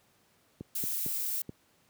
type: clicks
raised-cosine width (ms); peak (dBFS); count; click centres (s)
3; -25; 4; 0.609 / 0.839 / 1.063 / 1.493
type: noise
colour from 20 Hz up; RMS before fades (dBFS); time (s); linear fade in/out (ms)
violet; -33; 0.75-1.42; 5
effects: pink hiss -67 dBFS RMS until 1.89 s + high-pass 100 Hz 12 dB/octave